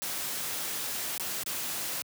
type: noise with dropouts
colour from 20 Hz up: white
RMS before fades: -34 dBFS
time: 0.02-2.02 s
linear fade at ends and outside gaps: 0 ms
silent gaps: 1.179-1.197 / 1.434-1.462 s
effects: high-pass 100 Hz 12 dB/octave